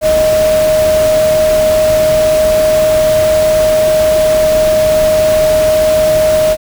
sine tone in noise, 622.3 Hz, D#5, in tune, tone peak -7 dBFS, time 0.01-6.57 s, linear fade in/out 50 ms, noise pink, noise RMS -20 dBFS, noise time 0.01-6.57 s, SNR +10 dB, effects none

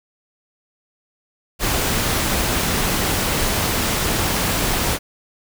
pink noise, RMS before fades -20 dBFS, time 1.59-4.99 s, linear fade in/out 50 ms, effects none

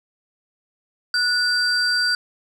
sine tone pair together, 1465 / 4705 Hz, F#6 / D8, -18 / +2 cents, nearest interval octave + minor sixth, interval 2020 cents, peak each -18 dBFS, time 1.14-2.15 s, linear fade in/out 2 ms, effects tanh soft clip ceiling -14 dBFS

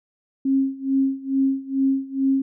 sine tone with tremolo, 269.5 Hz, C#4, 49 cents flat, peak -15 dBFS, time 0.45-2.42 s, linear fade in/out 5 ms, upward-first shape sine, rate 2.3 Hz, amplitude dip 90%, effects none

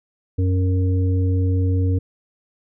harmonic tone, 92.5 Hz, F#2, in tune, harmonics 1 / 3 / 5, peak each -16 / -26 / -30 dBFS, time 0.38-1.99 s, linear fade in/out 10 ms, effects none

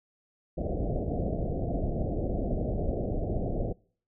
pink low-pass noise, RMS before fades -30 dBFS, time 0.57-3.73 s, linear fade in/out 10 ms, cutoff 720 Hz, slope 96 dB/octave, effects noise-tail reverb RT60 0.5 s tail -25 dB re dry

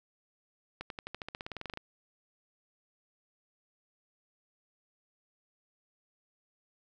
accelerating click train, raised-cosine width 0.3 ms, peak -23 dBFS, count 17, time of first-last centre 0.81-1.774 s, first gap 92 ms, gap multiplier 0.94, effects none

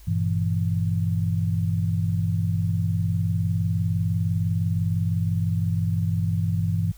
sine chord, E diminished, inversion first, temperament just, 98.89 / 118.67 / 164.81 Hz, G2 / Bb2 / E3, +16 / +31 / 0 cents, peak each -23 / -29 / -25 dBFS, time 0.07-6.92 s, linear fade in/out 10 ms, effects added 50 Hz sine -44 dBFS peak until 6.97 s + white hiss -55 dBFS RMS until 6.97 s

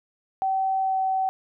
sine tone with pitch glide, 767 to 762.1 Hz, G5 to G5, -38 to -49 cents, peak -21 dBFS, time 0.42-1.29 s, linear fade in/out 0 ms, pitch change -11 cents, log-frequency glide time 0.81-0.97 s, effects none

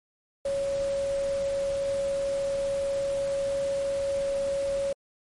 sine tone in noise, 555 Hz, C#5, 2 cents sharp, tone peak -25 dBFS, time 0.45-4.93 s, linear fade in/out 5 ms, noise pink, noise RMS -42 dBFS, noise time 0.45-4.93 s, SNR +14 dB, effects MP3 48 kbps

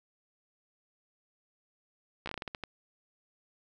slowing click train, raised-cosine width 0.3 ms, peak -21 dBFS, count 10, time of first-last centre 2.26-2.637 s, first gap 14 ms, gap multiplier 1.26, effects none

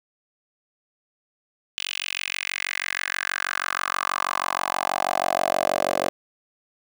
10% pulse tone with high-pass filter sweep, 46.25 Hz, F#1, in tune, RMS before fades -26 dBFS, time 1.78-6.09 s, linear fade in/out 0 ms, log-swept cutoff 3000 to 510 Hz, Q 3.6, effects none

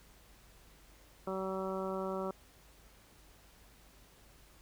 harmonic tone, 190.1 Hz, F#3, 47 cents sharp, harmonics 1 / 2 / 3 / 4 / 5 / 6 / 7, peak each -41 / -39 / -40 / -47 / -46 / -46 / -46 dBFS, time 1.27-2.31 s, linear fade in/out 2 ms, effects added 50 Hz sine -62 dBFS peak until 4.61 s + pink hiss -62 dBFS RMS until 4.61 s

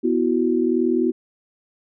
sine chord, B suspended fourth, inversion none, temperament equal, 246.9 / 329.6 / 370 Hz, B3 / E4 / F#4, 0 / 0 / 0 cents, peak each -21 dBFS, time 0.03-1.12 s, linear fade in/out 20 ms, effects none

